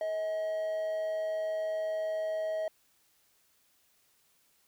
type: tone with amplitude modulation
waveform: triangle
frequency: 636 Hz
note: D#5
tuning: 38 cents sharp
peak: -27 dBFS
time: 0.01-2.68 s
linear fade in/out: 2 ms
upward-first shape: sine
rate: 193 Hz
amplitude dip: 30%
effects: white hiss -69 dBFS RMS until 4.67 s